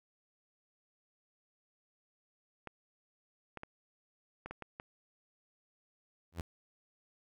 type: clicks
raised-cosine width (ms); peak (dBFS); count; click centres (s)
0.5; -28; 7; 2.673 / 3.573 / 3.634 / 4.46 / 4.51 / 4.623 / 4.799
type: tone with exponential growth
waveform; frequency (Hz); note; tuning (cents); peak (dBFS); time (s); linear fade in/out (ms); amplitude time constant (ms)
sawtooth; 84.3; E2; +39; -31; 6.32-6.41; 5; 18
effects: none